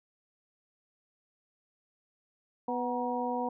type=harmonic tone with a mistuned harmonic; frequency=247.2 Hz; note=B3; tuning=2 cents sharp; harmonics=1 / 2 / 3 / 4; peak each=-35 / -35 / -35 / -35 dBFS; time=2.68-3.49 s; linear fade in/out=5 ms; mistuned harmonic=4; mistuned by=-67 cents; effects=none